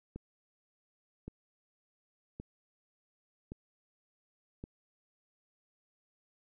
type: click train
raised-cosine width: 3 ms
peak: -29 dBFS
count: 5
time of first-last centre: 0.16-4.639 s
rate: 0.893 Hz
effects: none